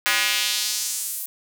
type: tone with high-pass filter sweep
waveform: square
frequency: 112.4 Hz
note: A2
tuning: 37 cents sharp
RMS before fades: -24 dBFS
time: 0.06-1.26 s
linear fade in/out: 0 ms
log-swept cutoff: 1700 to 12000 Hz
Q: 1.4
effects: none